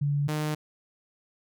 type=tone pair in turn; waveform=sine / sawtooth; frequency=143.8 / 152.35 Hz; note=D3 / D#3; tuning=-36 / -36 cents; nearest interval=minor second; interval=100 cents; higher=second; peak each=-23 dBFS; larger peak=neither; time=0.01-0.28 / 0.28-0.55 s; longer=neither; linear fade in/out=10 ms; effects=none